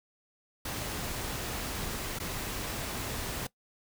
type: noise with dropouts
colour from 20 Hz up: pink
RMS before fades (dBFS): -36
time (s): 0.65-3.47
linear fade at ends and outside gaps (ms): 5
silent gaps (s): 2.189-2.199
effects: noise-tail reverb RT60 0.1 s tail -20 dB re dry